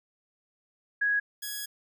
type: tone pair in turn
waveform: sine / 5% pulse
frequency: 1661.2 / 1667.7 Hz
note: G#6 / G#6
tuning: 0 / +7 cents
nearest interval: unison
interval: 7 cents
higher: second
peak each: -23 dBFS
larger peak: neither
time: 1.01-1.2 / 1.42-1.66 s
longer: second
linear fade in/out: 10 ms
effects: none